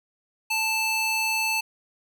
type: tone with high-pass filter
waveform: square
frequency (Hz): 880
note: A5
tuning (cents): 0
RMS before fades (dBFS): -25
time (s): 0.5-1.61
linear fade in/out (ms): 10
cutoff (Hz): 1800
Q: 2.7
effects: none